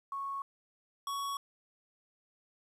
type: tone pair in turn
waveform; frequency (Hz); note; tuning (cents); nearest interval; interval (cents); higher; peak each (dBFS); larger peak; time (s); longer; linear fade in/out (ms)
sine / square; 1103 / 1117.1; C#6 / C#6; -9 / +13; unison; 22; second; -35 / -35; neither; 0.12-0.42 / 1.07-1.37; neither; 2
effects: resampled to 32000 Hz + 11-bit